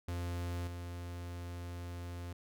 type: tone with level steps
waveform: 45% pulse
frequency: 87.31 Hz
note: F2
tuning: in tune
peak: -36 / -41 dBFS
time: 0.08-2.33 s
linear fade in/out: 5 ms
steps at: 0.67 s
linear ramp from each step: 5 ms
effects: none